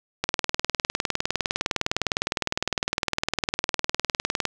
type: click train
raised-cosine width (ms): 0.2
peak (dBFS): -5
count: 84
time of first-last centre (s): 0.24-4.453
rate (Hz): 19.7
effects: none